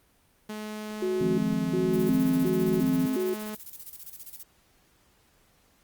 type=tone; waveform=sawtooth; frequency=213.4 Hz; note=G#3; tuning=47 cents sharp; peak=-30 dBFS; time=0.49-3.55 s; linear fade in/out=5 ms
type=tone with vibrato; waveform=sine; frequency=311.1 Hz; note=D#4; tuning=in tune; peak=-25 dBFS; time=1.02-3.34 s; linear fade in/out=5 ms; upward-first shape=square; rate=1.4 Hz; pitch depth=300 cents each way
type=chord; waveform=sine; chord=F minor seventh; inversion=third; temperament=equal with one note detuned; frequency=155.56 / 174.61 / 211.8 / 261.6 Hz; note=Eb3 / F3 / Ab3 / C4; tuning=0 / 0 / +34 / 0 cents; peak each=-34 / -30 / -31 / -30 dBFS; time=1.21-3.06 s; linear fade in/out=2 ms
type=noise with tremolo; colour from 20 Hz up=violet; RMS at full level=-41 dBFS; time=1.93-4.43 s; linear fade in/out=5 ms; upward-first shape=square; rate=15 Hz; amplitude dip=70%
effects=pink hiss -64 dBFS RMS until 5.83 s + Opus 32 kbps